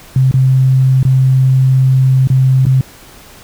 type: tone with dropouts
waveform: sine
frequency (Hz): 131.3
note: C3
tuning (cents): +6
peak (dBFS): -6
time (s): 0.16-2.81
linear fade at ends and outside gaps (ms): 2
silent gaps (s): 0.313-0.34 / 1.03-1.051 / 2.273-2.301 / 2.654-2.666
effects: pink hiss -38 dBFS RMS until 3.43 s